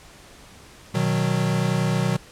square chord, B major, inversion none, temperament equal, 123.47 / 155.56 / 185 Hz, B2 / D#3 / F#3, 0 / 0 / 0 cents, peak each -25 dBFS, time 0.94-2.17 s, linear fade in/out 10 ms, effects pink hiss -47 dBFS RMS until 2.31 s + low-pass 10000 Hz 12 dB/octave

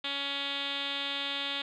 5% pulse tone with low-pass filter, 280 Hz, C#4, 18 cents sharp, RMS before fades -34 dBFS, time 0.04-1.62 s, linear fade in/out 5 ms, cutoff 3600 Hz, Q 5.9, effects none

